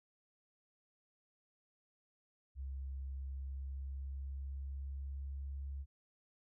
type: tone with pitch glide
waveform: sine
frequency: 67.3 to 69.03 Hz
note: C2 to C#2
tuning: +49 to -7 cents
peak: -40 dBFS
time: 2.55-5.86 s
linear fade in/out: 50 ms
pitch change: +44 cents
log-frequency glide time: 3.15-5.65 s
effects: none